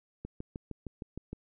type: click train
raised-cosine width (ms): 3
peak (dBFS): -26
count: 8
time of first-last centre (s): 0.25-1.33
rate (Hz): 6.48
effects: none